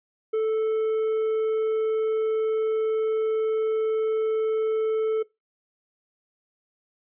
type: tone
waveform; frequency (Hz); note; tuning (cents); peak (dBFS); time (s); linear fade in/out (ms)
triangle; 439; A4; -4; -19; 0.33-5.23; 10
effects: noise-tail reverb RT60 0.2 s tail -21 dB re dry + resampled to 8000 Hz